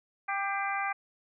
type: harmonic tone with a mistuned harmonic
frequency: 395.5 Hz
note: G4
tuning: 15 cents sharp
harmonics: 2 / 3 / 4 / 5 / 6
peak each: -33 / -35 / -36 / -37 / -38 dBFS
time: 0.28-0.93 s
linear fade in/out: 10 ms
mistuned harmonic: 5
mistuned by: +45 cents
effects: none